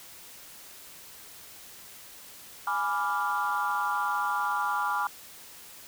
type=chord; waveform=sine; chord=G# diminished seventh; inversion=none; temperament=equal; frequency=830.6 / 987.8 / 1174.7 / 1396.9 Hz; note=G#5 / B5 / D6 / F6; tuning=0 / 0 / 0 / 0 cents; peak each=-31 / -31 / -30 / -31 dBFS; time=2.67-5.07 s; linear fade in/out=2 ms; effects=tanh soft clip ceiling -18 dBFS + white hiss -48 dBFS RMS until 5.87 s